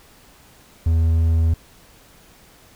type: tone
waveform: triangle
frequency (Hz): 81.7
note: E2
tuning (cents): -15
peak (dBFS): -12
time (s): 0.86-1.54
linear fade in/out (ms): 5
effects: pink hiss -50 dBFS RMS until 2.75 s

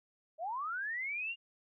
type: linear sweep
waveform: sine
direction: up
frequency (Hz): 600 to 2845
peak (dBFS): -35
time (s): 0.38-1.36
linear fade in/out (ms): 50
effects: none

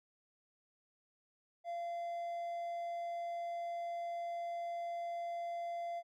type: tone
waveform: triangle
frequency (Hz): 687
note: F5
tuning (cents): -29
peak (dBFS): -36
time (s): 1.64-6.03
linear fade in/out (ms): 50
effects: none

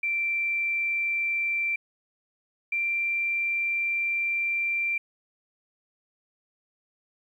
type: tone pair in turn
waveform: sine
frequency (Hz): 2349 / 2360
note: D7 / D7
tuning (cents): 0 / +8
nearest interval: unison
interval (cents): 8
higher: second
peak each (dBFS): -24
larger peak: neither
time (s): 0.03-1.76 / 2.72-4.98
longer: second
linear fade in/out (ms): 5
effects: 10-bit

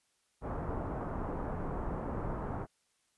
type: low-pass noise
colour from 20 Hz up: pink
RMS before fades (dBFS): -37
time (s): 0.41-2.67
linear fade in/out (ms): 50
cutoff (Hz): 1200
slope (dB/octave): 24
effects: white hiss -75 dBFS RMS until 3.17 s + resampled to 24000 Hz

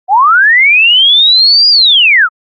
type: linear two-way sweep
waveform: sine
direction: up then down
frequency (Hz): 711 to 4908 to 1215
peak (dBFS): -3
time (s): 0.08-2.29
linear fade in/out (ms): 50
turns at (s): 1.69
effects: Opus 32 kbps

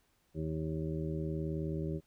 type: harmonic tone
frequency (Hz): 79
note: D#2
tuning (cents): +27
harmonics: 1 / 2 / 3 / 4 / 5 / 7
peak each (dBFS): -41 / -36 / -48 / -41 / -41 / -47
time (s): 0.34-2.01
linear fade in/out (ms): 50
effects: pink hiss -73 dBFS RMS until 2.06 s

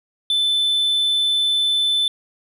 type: tone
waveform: sine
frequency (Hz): 3520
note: A7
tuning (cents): 0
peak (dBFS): -13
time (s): 0.3-2.08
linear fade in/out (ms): 2
effects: tanh soft clip ceiling -15 dBFS

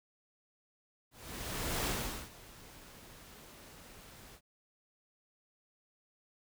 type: noise with ADSR envelope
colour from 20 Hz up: pink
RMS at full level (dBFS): -34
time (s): 1.11-4.41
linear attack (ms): 750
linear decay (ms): 430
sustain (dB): -20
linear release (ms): 67
effects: none

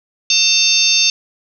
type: harmonic tone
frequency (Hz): 900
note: A5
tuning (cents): +39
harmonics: 3 / 4 / 5 / 6 / 7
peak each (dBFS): -17 / -17 / -17 / -17 / -17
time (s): 0.3-1.1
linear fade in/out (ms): 2
effects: none

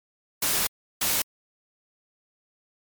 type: noise bursts at uneven times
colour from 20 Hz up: white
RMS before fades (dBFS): -24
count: 2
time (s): 0.42-0.67 / 1.01-1.22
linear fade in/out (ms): 5
effects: MP3 96 kbps

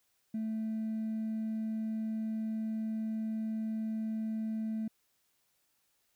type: tone with hard clipping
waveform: triangle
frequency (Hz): 220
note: A3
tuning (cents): 0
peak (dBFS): -32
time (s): 0.34-4.88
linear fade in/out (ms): 5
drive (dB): 2
effects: white hiss -75 dBFS RMS until 6.15 s

